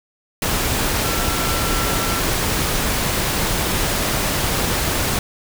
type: tone in noise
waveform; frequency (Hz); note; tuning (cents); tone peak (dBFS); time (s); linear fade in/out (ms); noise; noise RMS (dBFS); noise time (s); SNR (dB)
sine; 1349; E6; +40; -28; 1.04-2.2; 2; pink; -20; 0.42-5.19; -11
effects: none